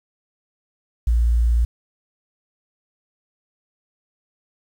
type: tone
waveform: sine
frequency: 58.27 Hz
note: A#1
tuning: in tune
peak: -14 dBFS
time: 1.07-1.65 s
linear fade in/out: 5 ms
effects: 8-bit